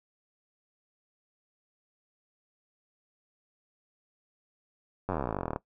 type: slowing click train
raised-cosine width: 1 ms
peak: -17 dBFS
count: 28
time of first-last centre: 5.09-5.561 s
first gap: 10 ms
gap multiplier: 1.04
effects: noise-tail reverb RT60 0.1 s tail -18 dB re dry